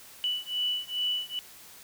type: beating tone pair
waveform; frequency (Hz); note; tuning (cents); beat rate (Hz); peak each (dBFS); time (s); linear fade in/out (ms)
sine; 2964 / 2966.4; F#7 / F#7; +2 / +4; 2.4; -31; 0.24-1.39; 0
effects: white hiss -50 dBFS RMS until 1.83 s